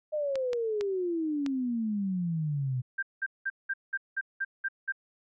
sine exponential sweep, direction down, 620 to 123.2 Hz, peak -27 dBFS, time 0.12-2.82 s, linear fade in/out 20 ms
clicks, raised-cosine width 0.2 ms, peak -20 dBFS, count 4, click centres 0.356 / 0.532 / 0.81 / 1.463 s
sine tone bursts, 1581 Hz, G6, 14 cents sharp, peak -27 dBFS, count 9, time 2.98-4.923 s, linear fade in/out 10 ms, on 47 ms, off 190 ms
effects MP3 96 kbps

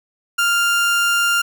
30% pulse tone, 1396.9 Hz, F6, in tune, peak -12 dBFS, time 0.38-1.42 s, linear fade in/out 10 ms, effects none

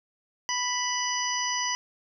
harmonic tone, 987.8 Hz, B5, in tune, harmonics 1 / 2 / 3 / 5 / 6, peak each -31 / -33 / -34 / -34 / -31 dBFS, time 0.49-1.75 s, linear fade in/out 0 ms, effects none

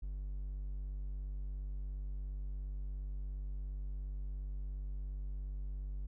triangle tone, 48.58 Hz, G1, 15 cents flat, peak -36 dBFS, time 0.02-6.07 s, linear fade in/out 10 ms, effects none

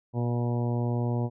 harmonic tone, 120.1 Hz, B2, 48 cents flat, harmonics 1 / 2 / 3 / 4 / 5 / 6 / 7 / 8, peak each -26 / -32 / -36 / -38 / -40 / -42 / -43 / -44 dBFS, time 0.13-1.3 s, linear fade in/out 50 ms, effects none

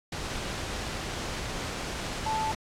sine tone in noise, 875 Hz, A5, 10 cents flat, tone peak -27 dBFS, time 2.26-2.52 s, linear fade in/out 5 ms, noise pink, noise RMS -34 dBFS, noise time 0.12-2.55 s, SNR +4 dB, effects low-pass 7000 Hz 12 dB/octave + AAC 64 kbps

